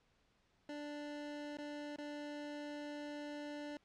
25% pulse tone with dropouts, 293.7 Hz, D4, in tune, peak -40 dBFS, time 0.69-3.77 s, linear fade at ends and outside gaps 2 ms, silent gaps 1.571-1.585 / 1.961-1.984 s, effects pink hiss -75 dBFS RMS until 3.84 s + low-pass 5000 Hz 12 dB/octave

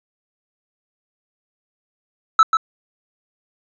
triangle tone with echo, 1314 Hz, E6, 6 cents flat, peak -5 dBFS, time 2.39-2.43 s, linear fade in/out 2 ms, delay 140 ms, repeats 1, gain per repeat -6 dB, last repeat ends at 2.57 s, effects resampled to 16000 Hz

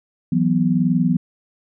sine chord, E suspended second, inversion none, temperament equal, 164.81 / 185 / 246.9 Hz, E3 / F#3 / B3, 0 / 0 / 0 cents, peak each -19 dBFS, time 0.32-1.17 s, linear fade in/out 5 ms, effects none

